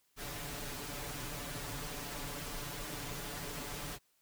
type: noise with comb filter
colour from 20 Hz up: pink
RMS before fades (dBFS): -42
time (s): 0.16-3.99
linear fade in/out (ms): 50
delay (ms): 6.9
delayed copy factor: +0.9
effects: white hiss -74 dBFS RMS until 4.21 s